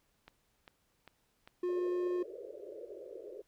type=click train; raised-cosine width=0.3 ms; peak=-35 dBFS; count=4; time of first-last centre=0.28-1.475 s; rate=2.51 Hz
type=tone; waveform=triangle; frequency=357.6 Hz; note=F4; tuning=41 cents sharp; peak=-29 dBFS; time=1.63-2.23 s; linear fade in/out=5 ms
type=band-pass noise; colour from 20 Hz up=pink; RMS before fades=-47 dBFS; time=1.68-3.42 s; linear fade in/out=10 ms; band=350 to 590 Hz; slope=96 dB/octave
effects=pink hiss -75 dBFS RMS until 3.47 s